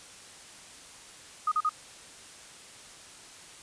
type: tone bursts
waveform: sine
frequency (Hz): 1244.5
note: D#6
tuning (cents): 0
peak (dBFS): -23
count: 3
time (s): 1.47-1.693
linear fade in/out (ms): 5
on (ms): 47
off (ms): 41
effects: white hiss -49 dBFS RMS until 3.62 s + resampled to 22050 Hz